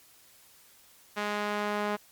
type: tone with band-pass filter sweep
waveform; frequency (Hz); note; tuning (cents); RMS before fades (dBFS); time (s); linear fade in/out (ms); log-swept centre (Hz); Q
sawtooth; 207.7; G#3; 0; -31; 1.16-1.97; 20; 1600 to 970; 0.7
effects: white hiss -58 dBFS RMS until 2.11 s + MP3 96 kbps